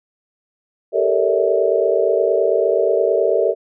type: tone cluster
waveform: sine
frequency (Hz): 389.9 / 440 / 468.7 / 571 / 646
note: G4 / A4 / A#4 / D5 / E5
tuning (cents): -9 / 0 / +9 / -49 / -35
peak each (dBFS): -20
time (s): 0.92-3.55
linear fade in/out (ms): 50
effects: none